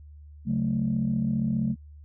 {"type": "chord", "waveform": "sine", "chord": "F# minor", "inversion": "second", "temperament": "equal", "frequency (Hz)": [138.59, 185, 220], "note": ["C#3", "F#3", "A3"], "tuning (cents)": [0, 0, 0], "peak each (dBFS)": [-28, -29, -25], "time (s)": [0.45, 1.76], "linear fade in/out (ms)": 50, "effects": ["tanh soft clip ceiling -16 dBFS", "added 74 Hz sine -44 dBFS peak until 2.04 s"]}